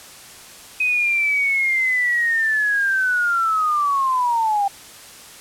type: linear sweep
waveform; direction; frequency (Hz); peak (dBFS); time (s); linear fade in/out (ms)
sine; down; 2523 to 785; -16; 0.8-4.68; 5
effects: white hiss -41 dBFS RMS until 5.4 s + low-pass 11000 Hz 12 dB/octave